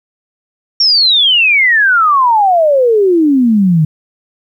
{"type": "exponential sweep", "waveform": "sine", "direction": "down", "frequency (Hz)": [5588, 150], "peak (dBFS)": -6, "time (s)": [0.8, 3.85], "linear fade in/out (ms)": 5, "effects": ["8-bit"]}